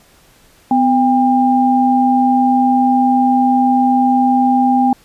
sine tone pair together, 252 / 800 Hz, B3 / G5, +35 / +35 cents, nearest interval octave + minor sixth, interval 2000 cents, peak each -12 dBFS, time 0.71-4.93 s, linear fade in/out 2 ms, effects pink hiss -49 dBFS RMS until 5.04 s + resampled to 32000 Hz

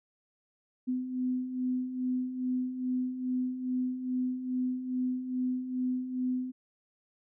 sine beating tone pair, 251.6 / 254 Hz, B3 / B3, +32 / +49 cents, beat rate 2.4 Hz, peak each -37 / -30 dBFS, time 0.87-6.52 s, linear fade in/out 20 ms, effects none

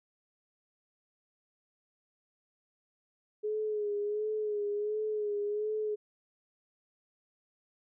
sine tone with vibrato, 420.4 Hz, G#4, 21 cents sharp, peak -30 dBFS, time 3.43-5.96 s, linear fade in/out 20 ms, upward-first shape sine, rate 1.4 Hz, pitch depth 43 cents each way, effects none

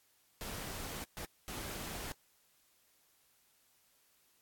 pink noise bursts at uneven times, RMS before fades -43 dBFS, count 3, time 0.41-1.04 / 1.17-1.25 / 1.48-2.12 s, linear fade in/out 0 ms, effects white hiss -71 dBFS RMS until 4.41 s + AAC 64 kbps

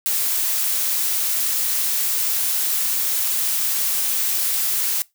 blue noise, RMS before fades -21 dBFS, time 0.06-5.02 s, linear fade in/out 0 ms, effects noise-tail reverb RT60 0.2 s tail -22 dB re dry

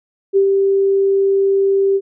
sine tone with ADSR envelope, 392 Hz, G4, in tune, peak -8 dBFS, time 0.33-2.01 s, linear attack 35 ms, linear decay 89 ms, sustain -3 dB, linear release 51 ms, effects none

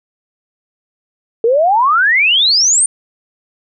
sine exponential sweep, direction up, 440 to 9180 Hz, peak -8 dBFS, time 1.44-2.86 s, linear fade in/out 2 ms, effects none

